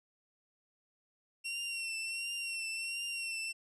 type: tone with vibrato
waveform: sawtooth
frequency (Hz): 2727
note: F7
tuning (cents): -42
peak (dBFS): -33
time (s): 1.44-3.53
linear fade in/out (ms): 20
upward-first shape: triangle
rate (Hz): 1.4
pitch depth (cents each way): 45
effects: resampled to 24000 Hz